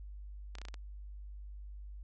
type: clicks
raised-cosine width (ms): 0.2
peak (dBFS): -29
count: 6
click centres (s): 0.553 / 0.585 / 0.616 / 0.652 / 0.685 / 0.742
effects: added 50 Hz sine -44 dBFS peak until 2.03 s + resampled to 22050 Hz